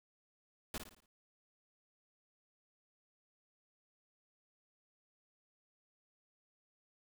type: noise with echo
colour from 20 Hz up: pink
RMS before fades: -41 dBFS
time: 0.74-0.78 s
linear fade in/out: 2 ms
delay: 56 ms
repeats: 5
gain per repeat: -7 dB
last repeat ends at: 1.06 s
effects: none